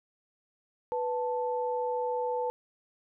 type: tone pair together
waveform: sine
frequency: 493.9 / 880 Hz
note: B4 / A5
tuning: 0 / 0 cents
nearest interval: minor seventh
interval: 1000 cents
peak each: -30 / -32 dBFS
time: 0.92-2.5 s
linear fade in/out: 0 ms
effects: none